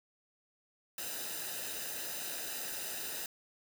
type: noise with comb filter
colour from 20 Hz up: white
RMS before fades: -40 dBFS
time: 0.98-3.26 s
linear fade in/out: 2 ms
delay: 0.9 ms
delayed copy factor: -0.65
effects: none